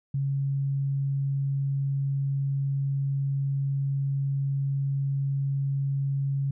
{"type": "tone", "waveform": "sine", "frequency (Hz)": 138.1, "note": "C#3", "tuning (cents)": -6, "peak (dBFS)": -24, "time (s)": [0.14, 6.51], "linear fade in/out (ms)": 5, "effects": []}